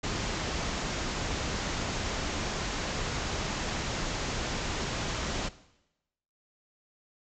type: low-pass noise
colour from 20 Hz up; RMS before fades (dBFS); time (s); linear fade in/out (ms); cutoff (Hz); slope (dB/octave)
pink; -33; 0.03-5.49; 10; 7400; 96
effects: noise-tail reverb RT60 0.9 s tail -17 dB re dry